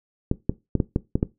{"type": "clicks", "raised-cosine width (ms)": 3, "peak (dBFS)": -7, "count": 7, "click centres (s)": [0.314, 0.495, 0.753, 0.802, 0.961, 1.155, 1.229], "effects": ["noise-tail reverb RT60 0.2 s tail -18 dB re dry"]}